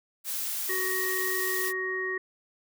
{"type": "noise", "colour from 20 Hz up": "blue", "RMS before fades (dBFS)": -32, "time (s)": [0.24, 1.73], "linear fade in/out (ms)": 50}
{"type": "harmonic tone", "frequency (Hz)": 374.6, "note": "F#4", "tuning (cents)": 21, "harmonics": [1, 3, 5], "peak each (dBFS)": [-33, -40, -30], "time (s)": [0.69, 2.18], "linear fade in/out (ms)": 5}
{"effects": []}